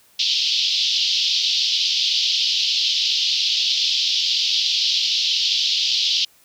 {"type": "band-pass noise", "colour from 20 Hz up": "pink", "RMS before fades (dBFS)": -20, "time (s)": [0.19, 6.25], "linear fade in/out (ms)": 5, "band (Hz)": [3000, 5200], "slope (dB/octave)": 48, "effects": ["white hiss -55 dBFS RMS until 6.44 s"]}